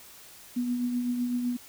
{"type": "tone with tremolo", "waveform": "sine", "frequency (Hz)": 244.6, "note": "B3", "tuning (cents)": -16, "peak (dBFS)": -24, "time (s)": [0.56, 1.57], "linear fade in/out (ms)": 10, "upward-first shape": "triangle", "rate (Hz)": 7.9, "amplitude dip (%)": 45, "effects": ["white hiss -50 dBFS RMS until 1.68 s"]}